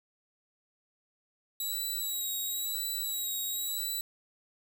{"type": "tone with vibrato", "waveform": "5% pulse", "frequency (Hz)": 3880, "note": "B7", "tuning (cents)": -31, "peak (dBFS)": -25, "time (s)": [1.6, 4.01], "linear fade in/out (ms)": 2, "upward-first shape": "sine", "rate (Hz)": 0.97, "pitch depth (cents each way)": 40, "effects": ["9-bit"]}